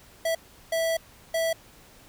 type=tone bursts at uneven times; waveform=square; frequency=656 Hz; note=E5; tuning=9 cents flat; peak=-24 dBFS; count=3; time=0.25-0.35 / 0.72-0.97 / 1.34-1.53 s; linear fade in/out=5 ms; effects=pink hiss -53 dBFS RMS until 2.08 s